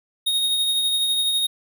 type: tone with tremolo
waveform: square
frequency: 3729 Hz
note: A#7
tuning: in tune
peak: -18 dBFS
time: 0.26-1.47 s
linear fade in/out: 10 ms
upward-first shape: triangle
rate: 12 Hz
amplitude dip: 35%
effects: none